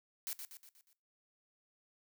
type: noise with echo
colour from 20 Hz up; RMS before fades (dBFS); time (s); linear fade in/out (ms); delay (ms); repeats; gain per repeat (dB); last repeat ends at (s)
blue; -40; 0.27-0.33; 0; 120; 5; -6; 0.93
effects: noise-tail reverb RT60 0.3 s tail -18 dB re dry